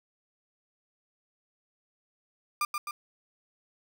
35% pulse tone with echo, 1200 Hz, D6, 37 cents sharp, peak -24 dBFS, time 2.61-2.65 s, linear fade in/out 2 ms, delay 130 ms, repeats 2, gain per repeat -4 dB, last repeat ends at 2.91 s, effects none

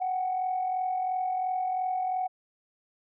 sine tone pair together, 741.1 / 784 Hz, F#5 / G5, +3 / 0 cents, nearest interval minor second, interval 97 cents, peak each -26 / -36 dBFS, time 0-2.28 s, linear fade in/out 20 ms, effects tanh soft clip ceiling -21 dBFS

